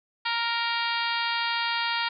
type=harmonic tone; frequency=466.2 Hz; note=A#4; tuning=in tune; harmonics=2 / 3 / 4 / 5 / 6 / 7 / 8 / 9 / 10; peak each=-30 / -32 / -33 / -34 / -35 / -35 / -36 / -37 / -37 dBFS; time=0.25-2.09 s; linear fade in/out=10 ms; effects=none